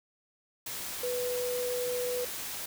sine tone in noise, 493.9 Hz, B4, in tune, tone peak -30 dBFS, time 1.03-2.25 s, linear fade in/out 5 ms, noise white, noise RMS -38 dBFS, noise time 0.66-2.66 s, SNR +5 dB, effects none

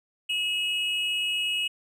triangle tone pair together, 2586 / 2903 Hz, E7 / F#7, -34 / -34 cents, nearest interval major second, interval 200 cents, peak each -28 / -25 dBFS, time 0.29-1.68 s, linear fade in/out 10 ms, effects none

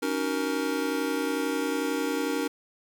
square chord, D# minor seventh, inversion third, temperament just, 280 / 311.1 / 373.4 / 466.7 Hz, C#4 / D#4 / F#4 / A#4, +18 / 0 / +16 / +2 cents, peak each -31 / -33 / -36 / -32 dBFS, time 0.02-2.48 s, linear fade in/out 10 ms, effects 9-bit

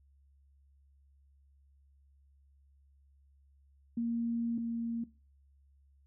sine tone pair in turn, 233.1 / 231.8 Hz, A#3 / A#3, 0 / -10 cents, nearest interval unison, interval 10 cents, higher first, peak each -30 / -32 dBFS, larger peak first, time 3.97-4.58 / 4.58-5.04 s, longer first, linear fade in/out 5 ms, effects noise-tail reverb RT60 0.3 s tail -17 dB re dry + added 69 Hz sine -62 dBFS peak until 6.06 s

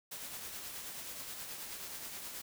white noise with tremolo, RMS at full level -43 dBFS, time 0.11-2.42 s, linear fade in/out 10 ms, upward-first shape triangle, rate 9.4 Hz, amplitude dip 40%, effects none

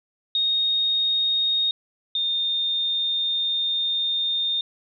sine tone pair in turn, 3719 / 3642 Hz, A#7 / A#7, -5 / -41 cents, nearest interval unison, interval 36 cents, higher first, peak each -19 / -21 dBFS, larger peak first, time 0.35-1.71 / 2.15-4.61 s, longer second, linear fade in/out 2 ms, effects none

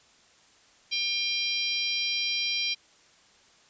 harmonic tone, 797 Hz, G5, 28 cents sharp, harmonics 3 / 4 / 5 / 6 / 7, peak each -31 / -32 / -33 / -34 / -34 dBFS, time 0.91-2.75 s, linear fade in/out 20 ms, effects white hiss -59 dBFS RMS until 3.69 s + resampled to 16000 Hz

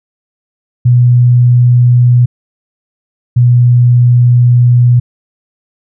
sine tone pair in turn, 122.6 / 122.11 Hz, B2 / B2, -12 / -19 cents, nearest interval unison, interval 7 cents, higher first, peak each -3 dBFS, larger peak neither, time 0.85-2.26 / 3.36-5 s, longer second, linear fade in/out 10 ms, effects none

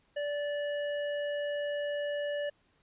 square tone, 582 Hz, D5, 16 cents flat, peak -32 dBFS, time 0.16-2.5 s, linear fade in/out 10 ms, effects pink hiss -70 dBFS RMS until 2.82 s + resampled to 8000 Hz

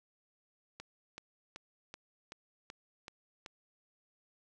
click train, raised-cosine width 0.2 ms, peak -28 dBFS, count 8, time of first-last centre 0.8-3.462 s, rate 2.63 Hz, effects none

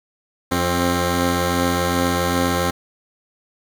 10% pulse tone pair together, 87.31 / 264.5 Hz, F2 / C4, 0 / +19 cents, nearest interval octave + perfect fifth, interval 1919 cents, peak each -12 dBFS, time 0.51-2.71 s, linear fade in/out 10 ms, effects none

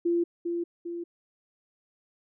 sine tone with echo, 343.1 Hz, F4, 31 cents flat, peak -22 dBFS, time 0.05-0.24 s, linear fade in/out 10 ms, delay 400 ms, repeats 2, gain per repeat -5 dB, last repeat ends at 1.04 s, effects none

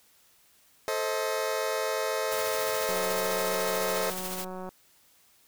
sawtooth chord, A diminished, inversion none, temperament just, 440 / 528 / 633.6 Hz, A4 / C5 / Eb5, 0 / +16 / +31 cents, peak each -28 dBFS, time 0.88-4.1 s, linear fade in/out 0 ms
white noise with tremolo, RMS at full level -35 dBFS, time 2.31-4.45 s, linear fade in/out 10 ms, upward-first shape triangle, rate 14 Hz, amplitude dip 45%
click train, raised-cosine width 1 ms, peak -26 dBFS, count 334, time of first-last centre 2.89-4.69 s, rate 185 Hz
effects white hiss -62 dBFS RMS until 5.47 s

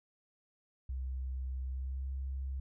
sine tone with pitch glide, 64.8 to 66.7 Hz, C2 to C2, -16 to +34 cents, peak -35 dBFS, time 0.89-2.6 s, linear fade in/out 5 ms, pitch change +50 cents, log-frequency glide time 1.67-2.09 s, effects none

